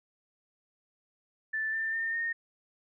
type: tone with pitch steps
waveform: sine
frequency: 1760 / 1786.6 / 1813.7 / 1841.1 Hz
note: A6 / A6 / A#6 / A#6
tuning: 0 / +26 / -48 / -22 cents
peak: -29 dBFS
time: 1.53-2.33 s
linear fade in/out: 10 ms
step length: 200 ms
effects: none